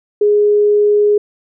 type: tone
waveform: sine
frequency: 415.3 Hz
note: G#4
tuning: in tune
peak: -8 dBFS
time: 0.21-1.18 s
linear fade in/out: 5 ms
effects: none